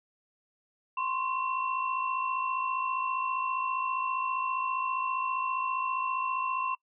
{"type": "tone cluster", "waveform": "sine", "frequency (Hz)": [1038, 1093, 2714], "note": ["C6", "C#6", "E7"], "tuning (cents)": [-14, -25, 50], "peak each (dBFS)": [-30, -37, -37], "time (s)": [0.97, 6.75], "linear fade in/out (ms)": 5, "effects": ["noise-tail reverb RT60 0.1 s tail -22 dB re dry"]}